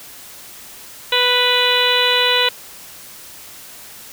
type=harmonic tone; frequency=493.9 Hz; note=B4; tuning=in tune; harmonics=1 / 2 / 3 / 4 / 5 / 6 / 7 / 8; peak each=-21 / -22 / -23 / -23 / -22 / -19 / -21 / -20 dBFS; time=1.12-2.49 s; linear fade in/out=5 ms; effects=white hiss -38 dBFS RMS until 4.12 s